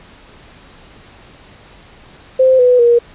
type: tone with pitch steps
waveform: sine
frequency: 520 / 496.5 / 474.1 Hz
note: C5 / B4 / A#4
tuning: -11 / +9 / +29 cents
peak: -6 dBFS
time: 2.39-2.99 s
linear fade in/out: 10 ms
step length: 200 ms
effects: pink hiss -42 dBFS RMS until 3.14 s + resampled to 8000 Hz